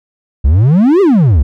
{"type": "exponential two-way sweep", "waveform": "triangle", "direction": "up then down", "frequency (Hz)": [61.74, 416.2, 61.74], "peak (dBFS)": -3, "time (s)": [0.44, 1.43], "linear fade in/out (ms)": 10, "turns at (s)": 1.01, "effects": []}